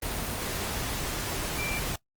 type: tone in noise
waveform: sine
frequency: 2355 Hz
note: D7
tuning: 4 cents sharp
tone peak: -33 dBFS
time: 1.58-1.79 s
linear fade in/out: 5 ms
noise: pink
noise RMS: -32 dBFS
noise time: 0.02-1.96 s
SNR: -4 dB
effects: noise-tail reverb RT60 0.1 s tail -21 dB re dry + Opus 24 kbps